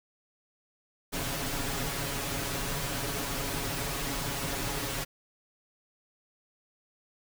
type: noise with comb filter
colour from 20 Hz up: pink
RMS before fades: -33 dBFS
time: 1.12-5.05 s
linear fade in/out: 20 ms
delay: 7.2 ms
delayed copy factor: +0.8
effects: none